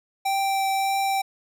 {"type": "tone with vibrato", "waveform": "square", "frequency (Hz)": 780, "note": "G5", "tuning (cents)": -9, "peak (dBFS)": -22, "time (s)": [0.25, 1.22], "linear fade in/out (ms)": 10, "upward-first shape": "triangle", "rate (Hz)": 1.7, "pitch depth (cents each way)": 10, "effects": []}